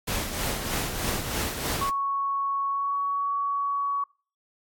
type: noise with tremolo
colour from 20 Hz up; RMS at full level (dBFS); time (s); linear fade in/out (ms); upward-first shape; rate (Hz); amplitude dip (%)
pink; -27; 0.07-1.9; 10; triangle; 3.2; 55
type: tone with pitch glide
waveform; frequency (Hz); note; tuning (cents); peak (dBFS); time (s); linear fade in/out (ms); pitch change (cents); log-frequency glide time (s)
sine; 1108.7 to 1124.8; C#6 to C#6; 0 to +25; -24; 1.81-4.04; 5; +25; 2.69-2.99
effects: noise-tail reverb RT60 0.4 s tail -23 dB re dry + AAC 64 kbps